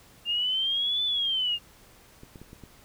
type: linear two-way sweep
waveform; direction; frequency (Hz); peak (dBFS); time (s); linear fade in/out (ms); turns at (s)
sine; up then down; 2794 to 3520 to 2794; -24; 0.25-1.59; 50; 1.04
type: clicks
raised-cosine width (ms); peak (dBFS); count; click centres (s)
3; -31; 5; 2.234 / 2.358 / 2.416 / 2.531 / 2.637
effects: pink hiss -55 dBFS RMS until 2.84 s